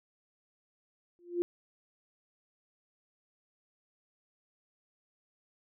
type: tone with exponential growth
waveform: sine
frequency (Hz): 349.2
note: F4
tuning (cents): 0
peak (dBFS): -23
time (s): 1.19-1.42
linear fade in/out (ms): 0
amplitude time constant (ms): 49
effects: none